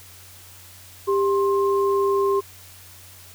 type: tone pair together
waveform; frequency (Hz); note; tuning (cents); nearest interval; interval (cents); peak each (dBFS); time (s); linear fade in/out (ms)
sine; 396.6 / 1058.8; G4 / C6; +20 / +20; octave + perfect fourth; 1700; -18 / -24; 1.07-2.41; 20
effects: added 92 Hz sine -49 dBFS peak until 3.34 s + white hiss -46 dBFS RMS until 3.34 s